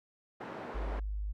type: band-pass noise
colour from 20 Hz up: pink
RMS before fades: -43 dBFS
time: 0.4-1 s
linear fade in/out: 10 ms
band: 250 to 1300 Hz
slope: 12 dB/octave
type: tone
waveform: sine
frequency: 51.1 Hz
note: G#1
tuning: 27 cents flat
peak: -33 dBFS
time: 0.74-1.33 s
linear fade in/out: 20 ms
effects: none